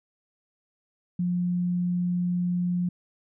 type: tone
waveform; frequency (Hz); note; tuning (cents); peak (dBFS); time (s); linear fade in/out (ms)
sine; 177.4; F3; +27; -23; 1.19-2.89; 5
effects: none